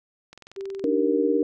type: click train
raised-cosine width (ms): 0.2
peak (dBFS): -27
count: 12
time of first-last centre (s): 0.33-0.842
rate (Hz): 21.5
type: tone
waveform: sine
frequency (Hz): 390.7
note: G4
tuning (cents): -6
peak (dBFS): -30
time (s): 0.56-0.92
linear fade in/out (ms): 20
type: chord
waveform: sine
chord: Eb major seventh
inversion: third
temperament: just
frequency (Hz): 291.7 / 311.1 / 388.9 / 466.7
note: D4 / Eb4 / G4 / Bb4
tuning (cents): -12 / 0 / -14 / +2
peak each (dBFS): -24 / -27 / -25 / -23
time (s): 0.84-1.43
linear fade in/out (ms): 2
effects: none